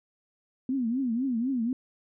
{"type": "tone with vibrato", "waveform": "sine", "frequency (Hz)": 247.4, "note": "B3", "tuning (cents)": 3, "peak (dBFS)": -25, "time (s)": [0.69, 1.73], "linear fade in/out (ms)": 2, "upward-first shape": "triangle", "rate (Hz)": 4, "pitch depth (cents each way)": 210, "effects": []}